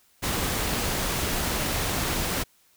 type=noise; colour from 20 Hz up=pink; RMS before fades=-27 dBFS; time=0.22-2.44 s; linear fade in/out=20 ms; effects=white hiss -62 dBFS RMS until 2.76 s